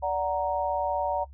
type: chord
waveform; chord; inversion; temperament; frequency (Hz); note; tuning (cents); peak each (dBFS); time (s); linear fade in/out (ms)
sine; D augmented; none; equal with one note detuned; 582.9 / 740 / 932.3; D5 / F#5 / A#5; -13 / 0 / 0; -29; 0.02-1.25; 20
effects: noise-tail reverb RT60 0.1 s tail -18 dB re dry + added 69 Hz sine -44 dBFS peak until 1.33 s